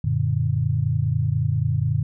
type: chord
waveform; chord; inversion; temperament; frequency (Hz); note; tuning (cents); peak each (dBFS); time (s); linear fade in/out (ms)
sine; Gb augmented; none; equal; 92.5 / 116.54 / 146.83; Gb2 / Bb2 / D3; 0 / 0 / 0; -25 / -22 / -23; 0.04-2.03; 5
effects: none